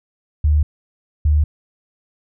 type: tone pair in turn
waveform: sine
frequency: 75 / 75 Hz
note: D2 / D2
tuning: +37 / +37 cents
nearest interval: unison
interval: 0 cents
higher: neither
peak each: -11 dBFS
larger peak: neither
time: 0.44-0.63 / 1.25-1.44 s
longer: neither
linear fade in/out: 5 ms
effects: none